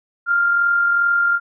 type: tone with amplitude modulation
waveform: sine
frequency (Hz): 1396.9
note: F6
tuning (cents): 0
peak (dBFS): -12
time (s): 0.26-1.4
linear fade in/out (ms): 50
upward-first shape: sine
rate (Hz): 42.5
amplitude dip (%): 35
effects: none